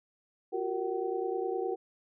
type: tone cluster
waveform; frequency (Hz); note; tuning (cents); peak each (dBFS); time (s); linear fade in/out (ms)
sine; 352.1 / 381.9 / 461.8 / 758; F4 / G4 / A#4 / F#5; +14 / -45 / -16 / +42; -36 / -34 / -35 / -38; 0.52-1.76; 20
effects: none